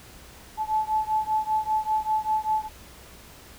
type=beating tone pair; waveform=sine; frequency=864 / 869.1 Hz; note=A5 / A5; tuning=-32 / -22 cents; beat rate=5.1 Hz; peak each=-25 / -26 dBFS; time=0.57-2.69 s; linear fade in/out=50 ms; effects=added 63 Hz sine -53 dBFS peak until 3.58 s + pink hiss -48 dBFS RMS until 3.58 s